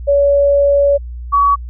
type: tone pair in turn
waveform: sine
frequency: 566 / 1132 Hz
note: C#5 / C#6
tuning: +36 / +36 cents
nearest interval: octave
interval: 1200 cents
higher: second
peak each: -8 dBFS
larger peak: neither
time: 0.07-0.98 / 1.32-1.56 s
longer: first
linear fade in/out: 20 ms
effects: added 60 Hz sine -24 dBFS peak until 1.69 s